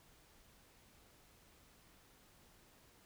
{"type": "silence", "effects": ["pink hiss -66 dBFS RMS until 3.05 s"]}